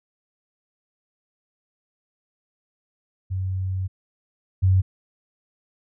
sine tone pair in turn, 94 / 94 Hz, F#2 / F#2, +28 / +28 cents, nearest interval unison, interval 0 cents, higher neither, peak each -23 / -14 dBFS, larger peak second, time 3.3-3.88 / 4.62-4.82 s, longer first, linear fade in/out 20 ms, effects none

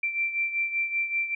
sine beating tone pair, 2349 / 2354.2 Hz, D7 / D7, 0 / +4 cents, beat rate 5.2 Hz, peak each -26 / -32 dBFS, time 0.03-1.35 s, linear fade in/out 5 ms, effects none

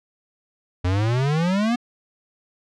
square exponential sweep, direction up, 87.1 to 246.9 Hz, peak -19 dBFS, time 0.84-1.76 s, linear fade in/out 10 ms, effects low-pass 5000 Hz 12 dB/octave

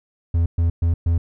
triangle tone bursts, 84.2 Hz, E2, 37 cents sharp, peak -13 dBFS, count 4, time 0.34-1.18 s, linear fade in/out 5 ms, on 120 ms, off 120 ms, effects none

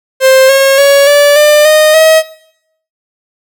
45% pulse tone with pitch steps, 526 / 543 / 560.5 / 578.6 / 597.3 / 616.6 / 636.5 Hz, C5 / C#5 / C#5 / D5 / D5 / D#5 / D#5, +9 / -36 / +19 / -26 / +29 / -16 / +39 cents, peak -3 dBFS, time 0.2-2.23 s, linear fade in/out 50 ms, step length 290 ms, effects noise-tail reverb RT60 0.7 s tail -17 dB re dry

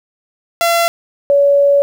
sawtooth / sine tone pair in turn, 680 / 565.7 Hz, F5 / C#5, -46 / +35 cents, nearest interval minor third, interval 319 cents, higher first, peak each -7 dBFS, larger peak neither, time 0.61-0.88 / 1.3-1.82 s, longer second, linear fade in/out 0 ms, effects 8-bit

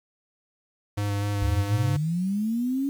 square tone with vibrato, 101.8 Hz, G#2, 34 cents flat, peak -25 dBFS, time 0.97-1.97 s, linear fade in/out 10 ms, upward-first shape square, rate 4 Hz, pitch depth 12 cents each way
sine linear sweep, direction up, 65 to 282 Hz, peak -23 dBFS, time 1.42-2.89 s, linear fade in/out 0 ms
effects 8-bit

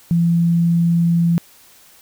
sine tone, 169.5 Hz, E3, 49 cents sharp, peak -12 dBFS, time 0.11-1.38 s, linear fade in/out 0 ms, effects white hiss -48 dBFS RMS until 2.01 s

